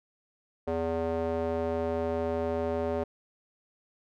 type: tone with band-pass filter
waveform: square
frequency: 82.41 Hz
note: E2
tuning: in tune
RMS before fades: -30 dBFS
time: 0.67-3.04 s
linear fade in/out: 10 ms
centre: 520 Hz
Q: 2.2
effects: none